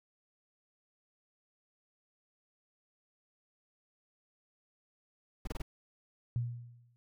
brown noise bursts, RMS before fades -36 dBFS, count 4, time 5.45-5.62 s, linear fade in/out 5 ms, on 23 ms, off 26 ms
sine tone with exponential decay, 119.6 Hz, A#2, 45 cents sharp, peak -28 dBFS, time 6.36-6.96 s, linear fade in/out 0 ms, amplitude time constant 130 ms
effects none

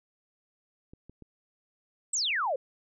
clicks, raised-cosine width 3 ms, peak -35 dBFS, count 3, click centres 0.935 / 1.096 / 1.223 s
sine exponential sweep, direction down, 8300 to 489.9 Hz, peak -26 dBFS, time 2.13-2.56 s, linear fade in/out 5 ms
effects none

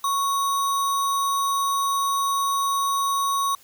sine tone with sample-and-hold, 1108.7 Hz, C#6, in tune, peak -20 dBFS, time 0.04-3.55 s, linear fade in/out 2 ms, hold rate 4900 Hz, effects white hiss -53 dBFS RMS until 3.63 s

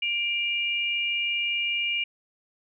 sine tone pair together, 2368 / 2843 Hz, D7 / F7, +14 / +30 cents, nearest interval minor third, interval 316 cents, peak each -27 dBFS, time 0.02-2.04 s, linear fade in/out 5 ms, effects none

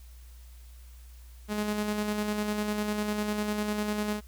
sawtooth tone with tremolo, 209.9 Hz, G#3, 19 cents sharp, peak -23 dBFS, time 1.48-4.21 s, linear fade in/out 50 ms, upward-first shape square, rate 10 Hz, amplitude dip 35%, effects added 60 Hz sine -46 dBFS peak until 4.27 s + white hiss -60 dBFS RMS until 4.27 s

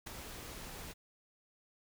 pink noise with ADSR envelope, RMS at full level -41 dBFS, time 0.06-0.94 s, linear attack 12 ms, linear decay 7 ms, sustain -6 dB, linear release 30 ms, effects none

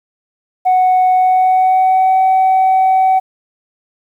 sine tone with pitch glide, 740 to 756.9 Hz, F#5 to F#5, 0 to +39 cents, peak -6 dBFS, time 0.65-3.2 s, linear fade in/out 20 ms, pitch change +39 cents, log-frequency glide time 1.14-2.2 s, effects tanh soft clip ceiling -6 dBFS + 8-bit

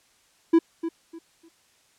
triangle tone with echo, 330.9 Hz, E4, 7 cents sharp, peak -11 dBFS, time 0.53-0.59 s, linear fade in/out 10 ms, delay 300 ms, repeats 3, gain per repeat -12 dB, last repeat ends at 1.49 s, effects white hiss -62 dBFS RMS until 1.98 s + low-pass 9000 Hz 12 dB/octave

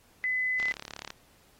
sine tone, 2015 Hz, B6, 34 cents sharp, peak -26 dBFS, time 0.24-0.72 s, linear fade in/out 0 ms
click train, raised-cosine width 0.2 ms, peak -21 dBFS, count 19, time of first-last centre 0.6-1.104 s, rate 35.7 Hz
effects pink hiss -62 dBFS RMS until 1.59 s + AAC 48 kbps

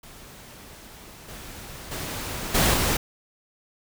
pink noise with level steps, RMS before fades -45 / -40 / -32 / -20 / -23 dBFS, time 0.03-2.97 s, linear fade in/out 5 ms, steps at 1.28 / 1.91 / 2.54 / 2.73 s, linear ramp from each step 10 ms, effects none

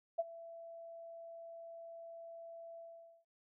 sine tone with ADSR envelope, 668 Hz, E5, 23 cents sharp, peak -29 dBFS, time 0.18-3.25 s, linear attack 15 ms, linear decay 32 ms, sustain -19 dB, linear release 470 ms, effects none

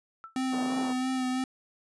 sine tone with exponential decay, 1327 Hz, E6, 11 cents sharp, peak -37 dBFS, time 0.24-0.38 s, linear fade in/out 0 ms, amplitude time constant 29 ms
square tone with vibrato, 257.5 Hz, C4, 28 cents flat, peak -28 dBFS, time 0.36-1.44 s, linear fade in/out 2 ms, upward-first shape sine, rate 3 Hz, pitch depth 23 cents each way
white band-pass noise, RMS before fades -39 dBFS, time 0.52-0.93 s, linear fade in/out 10 ms, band 160 to 970 Hz, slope 24 dB/octave
effects resampled to 24000 Hz

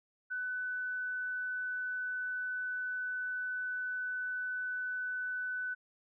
sine tone, 1499 Hz, F#6, 22 cents sharp, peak -34 dBFS, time 0.3-5.75 s, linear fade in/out 20 ms, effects none

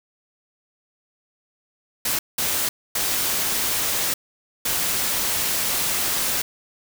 white noise bursts at uneven times, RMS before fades -23 dBFS, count 4, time 2.05-2.19 / 2.38-2.69 / 2.95-4.14 / 4.65-6.42 s, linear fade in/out 5 ms, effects none

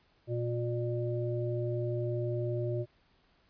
harmonic tone, 119.6 Hz, A#2, 45 cents sharp, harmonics 1 / 3 / 5, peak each -32 / -35 / -38 dBFS, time 0.27-2.86 s, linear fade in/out 50 ms, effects pink hiss -68 dBFS RMS until 3.49 s + resampled to 11025 Hz

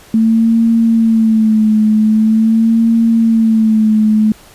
sine tone with vibrato, 221.8 Hz, A3, 14 cents sharp, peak -7 dBFS, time 0.14-4.32 s, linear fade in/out 2 ms, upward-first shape sine, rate 0.44 Hz, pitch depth 53 cents each way, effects pink hiss -41 dBFS RMS until 4.54 s + resampled to 32000 Hz

